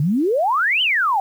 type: exponential two-way sweep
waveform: sine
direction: up then down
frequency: 135.4 to 3136 to 750 Hz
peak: -15 dBFS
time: 0-1.2 s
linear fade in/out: 2 ms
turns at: 0.82 s
effects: 8-bit